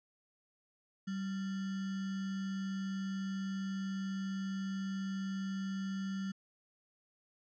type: tone with sample-and-hold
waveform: sine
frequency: 192.8 Hz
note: G3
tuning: 28 cents flat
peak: -35 dBFS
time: 1.07-6.32 s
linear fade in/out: 10 ms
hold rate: 1575 Hz
effects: resampled to 16000 Hz